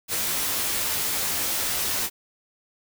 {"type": "noise with comb filter", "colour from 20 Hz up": "white", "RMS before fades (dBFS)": -26, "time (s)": [0.08, 2.1], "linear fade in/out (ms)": 50, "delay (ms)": 16, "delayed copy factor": -0.5, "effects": []}